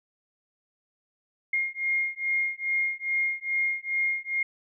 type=beating tone pair; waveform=sine; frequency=2132 / 2134.4 Hz; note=C7 / C7; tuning=+32 / +34 cents; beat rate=2.4 Hz; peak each=-28 dBFS; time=1.53-4.43 s; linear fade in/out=5 ms; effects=none